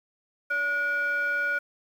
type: tone with frequency modulation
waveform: sine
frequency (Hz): 1449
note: F#6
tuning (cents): -37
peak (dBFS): -23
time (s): 0.5-1.59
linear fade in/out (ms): 10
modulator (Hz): 876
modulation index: 0.44
effects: tanh soft clip ceiling -19 dBFS + 9-bit